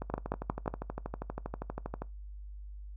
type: two click trains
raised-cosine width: 1 ms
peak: -16 / -22 dBFS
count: 4 / 26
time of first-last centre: 0.14-0.679 / 0.02-2.02 s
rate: 5.57 / 12.5 Hz
effects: noise-tail reverb RT60 0.2 s tail -21 dB re dry + added 50 Hz sine -42 dBFS peak until 2.96 s